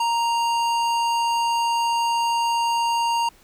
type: tone with hard clipping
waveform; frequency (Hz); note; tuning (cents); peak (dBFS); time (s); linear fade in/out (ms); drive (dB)
sine; 932.3; A#5; 0; -21; 0-3.29; 5; 15
effects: pink hiss -54 dBFS RMS until 3.43 s